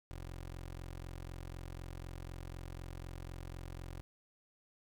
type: tone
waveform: 20% pulse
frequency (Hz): 44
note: F1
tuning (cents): +14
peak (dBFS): -39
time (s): 0.11-4.01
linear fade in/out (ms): 0
effects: none